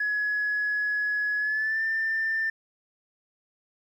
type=tone with pitch glide; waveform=sine; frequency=1687 to 1787.3 Hz; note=G#6 to A6; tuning=+27 to +27 cents; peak=-23 dBFS; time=0-2.5 s; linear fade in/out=5 ms; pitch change=+100 cents; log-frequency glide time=1.38-1.83 s; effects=tanh soft clip ceiling -20 dBFS + 10-bit